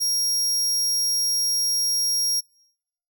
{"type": "tone", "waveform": "sawtooth", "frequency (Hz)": 5600, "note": "F8", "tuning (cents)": 4, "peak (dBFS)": -18, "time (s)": [0, 2.41], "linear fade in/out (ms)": 20, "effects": ["noise-tail reverb RT60 0.8 s tail -26 dB re dry"]}